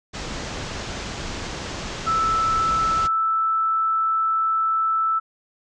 pink low-pass noise, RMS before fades -31 dBFS, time 0.13-3.08 s, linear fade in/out 20 ms, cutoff 7200 Hz, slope 48 dB/octave
sine tone, 1318.5 Hz, E6, in tune, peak -18 dBFS, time 2.06-5.2 s, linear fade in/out 20 ms
effects none

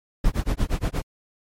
brown noise with tremolo, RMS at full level -20 dBFS, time 0.24-1.02 s, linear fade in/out 5 ms, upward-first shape sine, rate 8.5 Hz, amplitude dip 100%, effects MP3 64 kbps

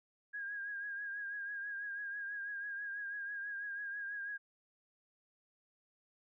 sine tone with vibrato, 1632 Hz, G#6, 31 cents flat, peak -39 dBFS, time 0.33-4.38 s, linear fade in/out 20 ms, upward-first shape triangle, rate 6.1 Hz, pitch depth 53 cents each way, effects none

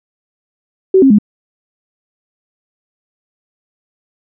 sine tone with pitch steps, 379.5 / 269 / 208.2 Hz, F#4 / C4 / G#3, +44 / +48 / +5 cents, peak -4 dBFS, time 0.94-1.186 s, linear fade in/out 5 ms, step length 82 ms, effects none

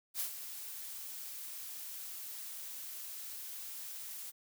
blue noise with ADSR envelope, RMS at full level -35 dBFS, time 0.14-4.32 s, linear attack 62 ms, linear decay 97 ms, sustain -10 dB, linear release 31 ms, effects none

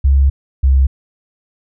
sine tone pair in turn, 68.4 / 66.8 Hz, C#2 / C2, -23 / +36 cents, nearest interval unison, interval 41 cents, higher first, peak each -7 dBFS, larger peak neither, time 0.04-0.3 / 0.63-0.87 s, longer first, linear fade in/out 10 ms, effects none

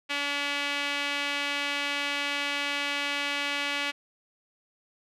sawtooth tone with band-pass filter, 285.8 Hz, D4, 47 cents flat, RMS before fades -30 dBFS, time 0.09-3.92 s, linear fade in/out 20 ms, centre 2600 Hz, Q 1.9, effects none

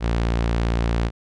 sawtooth tone, 57.6 Hz, A#1, 20 cents flat, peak -15 dBFS, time 0-1.11 s, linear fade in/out 50 ms, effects low-pass 5000 Hz 12 dB/octave

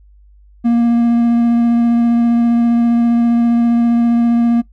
triangle tone with vibrato, 235.1 Hz, A#3, 15 cents sharp, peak -7 dBFS, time 0.64-4.62 s, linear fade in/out 20 ms, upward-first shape sine, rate 15 Hz, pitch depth 10 cents each way, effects noise-tail reverb RT60 0.1 s tail -18 dB re dry + added 50 Hz sine -42 dBFS peak until 4.72 s

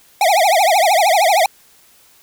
square tone with vibrato, 730 Hz, F#5, 24 cents flat, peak -11 dBFS, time 0.21-1.46 s, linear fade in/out 2 ms, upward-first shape triangle, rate 13 Hz, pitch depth 290 cents each way, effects white hiss -50 dBFS RMS until 2.22 s

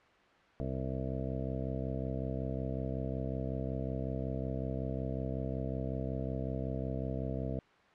harmonic tone, 65.41 Hz, C2, in tune, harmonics 1 / 2 / 3 / 4 / 5 / 7 / 8 / 9 / 10, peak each -40 / -38 / -42 / -42 / -46 / -44 / -47 / -47 / -45 dBFS, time 0.6-7.59 s, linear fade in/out 0 ms, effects white hiss -62 dBFS RMS until 7.94 s + low-pass 2000 Hz 12 dB/octave

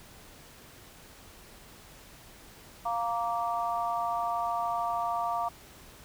sine chord, Bb major, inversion second, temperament just, 699.2 / 932.3 / 1165.4 Hz, F5 / Bb5 / D6, +2 / 0 / -14 cents, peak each -31 / -33 / -33 dBFS, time 2.85-5.49 s, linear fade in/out 10 ms, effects pink hiss -52 dBFS RMS until 6.04 s

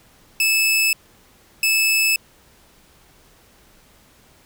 sawtooth tone pair in turn, 2613 / 2613 Hz, E7 / E7, -16 / -16 cents, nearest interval unison, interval 0 cents, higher neither, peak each -12 / -12 dBFS, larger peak neither, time 0.4-0.93 / 1.63-2.16 s, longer neither, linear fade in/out 2 ms, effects pink hiss -53 dBFS RMS until 4.45 s

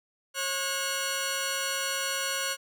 10% pulse tone pair together, 545 / 1455 Hz, C#5 / F#6, -29 / -29 cents, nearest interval octave + perfect fourth, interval 1700 cents, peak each -24 / -22 dBFS, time 0.34-2.57 s, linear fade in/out 50 ms, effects none

